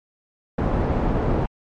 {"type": "low-pass noise", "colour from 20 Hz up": "pink", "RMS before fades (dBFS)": -21, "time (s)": [0.58, 1.46], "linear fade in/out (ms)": 5, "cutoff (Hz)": 810, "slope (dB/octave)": 12, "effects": ["MP3 48 kbps"]}